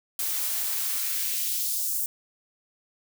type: noise with high-pass filter sweep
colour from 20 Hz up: blue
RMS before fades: -28 dBFS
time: 0.19-2.06 s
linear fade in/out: 2 ms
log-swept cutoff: 290 to 8500 Hz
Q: 1.1
effects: none